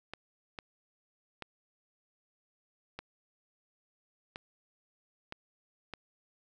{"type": "clicks", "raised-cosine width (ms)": 0.3, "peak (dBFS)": -24, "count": 7, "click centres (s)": [0.136, 0.588, 1.423, 2.99, 4.359, 5.324, 5.937], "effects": []}